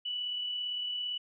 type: tone with amplitude modulation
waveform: sine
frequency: 2960 Hz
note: F#7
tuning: in tune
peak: -31 dBFS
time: 0.05-1.18 s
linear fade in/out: 10 ms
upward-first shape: sine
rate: 37.7 Hz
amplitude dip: 30%
effects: none